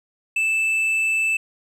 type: tone with tanh clipping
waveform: triangle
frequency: 2637 Hz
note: E7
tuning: in tune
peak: -19 dBFS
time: 0.36-1.37 s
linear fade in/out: 5 ms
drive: 9 dB
effects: none